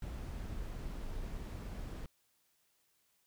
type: noise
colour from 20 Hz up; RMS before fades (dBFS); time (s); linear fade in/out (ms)
brown; -42; 0.02-2.06; 2
effects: white hiss -75 dBFS RMS until 3.26 s